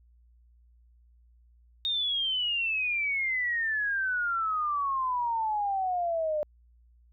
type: exponential sweep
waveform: sine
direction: down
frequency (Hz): 3709 to 594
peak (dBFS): -26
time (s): 1.85-6.43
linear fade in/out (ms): 0
effects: added 59 Hz sine -57 dBFS peak until 7.12 s